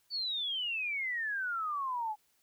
sine exponential sweep, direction down, 4564 to 830.6 Hz, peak -32 dBFS, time 0.1-2.16 s, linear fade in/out 50 ms, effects white hiss -72 dBFS RMS until 2.42 s

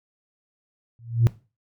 sine tone with exponential growth, 116.54 Hz, A#2, in tune, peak -9 dBFS, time 0.99-1.27 s, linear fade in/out 0 ms, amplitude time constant 59 ms, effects noise-tail reverb RT60 0.3 s tail -19 dB re dry + tanh soft clip ceiling -10 dBFS

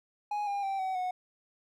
triangle tone with pitch steps, 830.6 / 805.1 / 780.4 / 756.4 / 733.2 Hz, G#5 / G5 / G5 / F#5 / F#5, 0 / +46 / -8 / +38 / -16 cents, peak -28 dBFS, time 0.31-1.11 s, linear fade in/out 5 ms, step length 160 ms, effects none

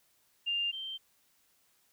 sine tone pair in turn, 2800 / 3134 Hz, F7 / G7, +4 / -1 cents, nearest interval major second, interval 195 cents, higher second, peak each -29 / -37 dBFS, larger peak first, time 0.46-0.72 / 0.72-0.98 s, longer neither, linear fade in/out 20 ms, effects white hiss -70 dBFS RMS until 1.92 s

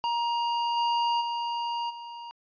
square tone with level steps, 942 Hz, A#5, 18 cents sharp, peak -26 / -24 / -29 / -39 dBFS, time 0.04-2.31 s, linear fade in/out 0 ms, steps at 0.76 / 1.2 / 1.89 s, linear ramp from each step 20 ms, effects resampled to 11025 Hz

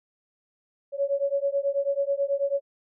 sine beating tone pair, 554.4 / 563.6 Hz, C#5 / C#5, 0 / +29 cents, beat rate 9.2 Hz, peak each -26 dBFS, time 0.92-2.61 s, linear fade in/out 50 ms, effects none

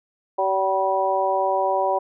harmonic tone with a mistuned harmonic, 191.1 Hz, G3, 44 cents flat, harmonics 2 / 3 / 4 / 5, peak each -27 / -23 / -23 / -24 dBFS, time 0.38-1.99 s, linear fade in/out 10 ms, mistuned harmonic 5, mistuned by +30 cents, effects none

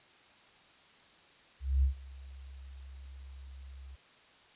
sine tone with ADSR envelope, 67.2 Hz, C2, 47 cents sharp, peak -22 dBFS, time 1.6-3.96 s, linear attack 230 ms, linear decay 110 ms, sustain -23 dB, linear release 15 ms, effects white hiss -60 dBFS RMS until 4.55 s + resampled to 8000 Hz

